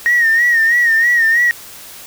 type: tone with vibrato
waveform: sine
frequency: 1864.7 Hz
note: A#6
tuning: in tune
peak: -8 dBFS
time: 0.06-1.51 s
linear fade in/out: 0 ms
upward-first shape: sine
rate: 3.1 Hz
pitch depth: 71 cents each way
effects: tanh soft clip ceiling -5 dBFS + white hiss -35 dBFS RMS until 2.06 s